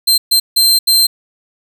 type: tone bursts at uneven times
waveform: sawtooth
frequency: 4137 Hz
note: C8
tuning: 20 cents flat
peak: -5 dBFS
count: 4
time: 0.07-0.18 / 0.31-0.4 / 0.56-0.79 / 0.87-1.07 s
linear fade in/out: 10 ms
effects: none